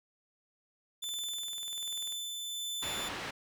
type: tone with tremolo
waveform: sawtooth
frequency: 3520 Hz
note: A7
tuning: in tune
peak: -32 dBFS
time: 1.02-3.09 s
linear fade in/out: 10 ms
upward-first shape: sine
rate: 1.3 Hz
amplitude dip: 25%
type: click train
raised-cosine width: 0.2 ms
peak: -34 dBFS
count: 23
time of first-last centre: 1.04-2.124 s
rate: 20.3 Hz
type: low-pass noise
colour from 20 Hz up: white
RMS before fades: -40 dBFS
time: 2.82-3.31 s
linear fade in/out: 10 ms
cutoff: 2600 Hz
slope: 12 dB/octave
effects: none